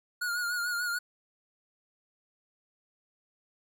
square tone with vibrato, 1432 Hz, F6, 43 cents sharp, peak -30 dBFS, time 0.21-0.99 s, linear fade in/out 10 ms, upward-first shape triangle, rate 6.8 Hz, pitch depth 54 cents each way, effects none

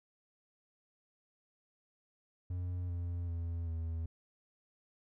triangle tone with pitch steps, 89.4 / 86.85 / 84.38 / 81.98 Hz, F2 / F2 / E2 / E2, +41 / -9 / +41 / -9 cents, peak -33 dBFS, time 2.5-4.06 s, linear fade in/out 5 ms, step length 390 ms, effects none

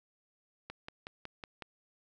click train, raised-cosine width 0.3 ms, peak -26 dBFS, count 6, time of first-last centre 0.7-1.623 s, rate 5.42 Hz, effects none

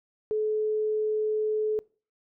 sine tone, 429.7 Hz, A4, 41 cents flat, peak -24 dBFS, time 0.31-1.79 s, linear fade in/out 0 ms, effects noise-tail reverb RT60 0.4 s tail -24 dB re dry

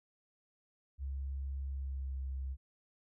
sine tone with pitch glide, 68.1 to 66.54 Hz, C#2 to C2, -30 to +30 cents, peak -36 dBFS, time 0.98-2.57 s, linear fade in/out 50 ms, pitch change -40 cents, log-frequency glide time 1.69-2.17 s, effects none

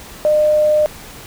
sine tone, 606 Hz, D#5, 46 cents flat, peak -10 dBFS, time 0.25-0.86 s, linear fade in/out 0 ms, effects pink hiss -36 dBFS RMS until 1.26 s

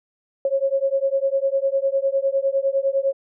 sine beating tone pair, 540 / 549.9 Hz, C#5 / C#5, -45 / -14 cents, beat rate 9.9 Hz, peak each -21 dBFS, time 0.45-3.13 s, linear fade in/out 2 ms, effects none

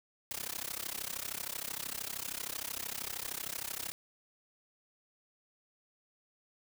white noise with amplitude modulation, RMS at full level -36 dBFS, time 0.31-3.92 s, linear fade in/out 0 ms, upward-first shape sine, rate 33 Hz, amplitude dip 95%, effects none

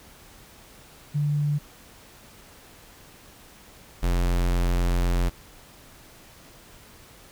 sine / square tone pair in turn, 146.83 / 43.94 Hz, D3 / F1, 0 / +11 cents, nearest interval octave + major sixth, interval 2089 cents, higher first, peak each -21 dBFS, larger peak neither, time 1.14-1.59 / 4.02-5.3 s, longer second, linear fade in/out 20 ms, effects pink hiss -50 dBFS RMS until 7.31 s

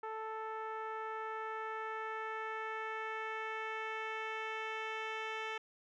10% pulse tone with low-pass filter sweep, 440 Hz, A4, in tune, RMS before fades -41 dBFS, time 0.03-5.58 s, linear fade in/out 5 ms, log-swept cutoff 1100 to 3200 Hz, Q 1.3, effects none

